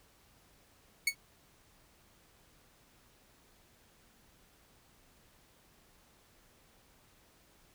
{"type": "tone with exponential decay", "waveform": "sawtooth", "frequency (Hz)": 2217, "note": "C#7", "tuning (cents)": 0, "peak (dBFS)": -20, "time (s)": [1.07, 1.15], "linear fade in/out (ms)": 5, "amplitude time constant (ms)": 17, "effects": ["pink hiss -65 dBFS RMS until 7.74 s"]}